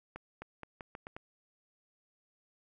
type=accelerating click train; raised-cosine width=0.5 ms; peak=-28 dBFS; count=7; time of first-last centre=0.16-1.165 s; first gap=260 ms; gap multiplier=0.82; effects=none